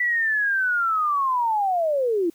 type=linear sweep; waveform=sine; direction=down; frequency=1975.5 to 320 Hz; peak=-19 dBFS; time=0-2.3 s; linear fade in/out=5 ms; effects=white hiss -59 dBFS RMS until 2.34 s